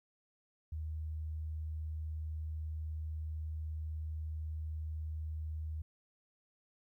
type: tone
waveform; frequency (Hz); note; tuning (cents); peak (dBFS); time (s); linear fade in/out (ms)
sine; 78.1; D#2; +7; -37; 0.72-5.82; 5
effects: 13-bit